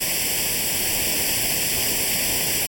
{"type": "noise with comb filter", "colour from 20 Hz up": "white", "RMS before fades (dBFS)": -22, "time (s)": [0, 2.67], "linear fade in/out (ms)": 20, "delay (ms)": 0.38, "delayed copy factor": 0.9, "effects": ["AAC 64 kbps"]}